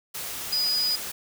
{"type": "tone in noise", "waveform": "sine", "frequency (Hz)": 4944, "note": "D#8", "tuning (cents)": -12, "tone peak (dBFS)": -22, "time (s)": [0.52, 0.96], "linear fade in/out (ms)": 10, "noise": "white", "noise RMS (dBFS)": -34, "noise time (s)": [0.14, 1.12], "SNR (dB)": 9, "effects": []}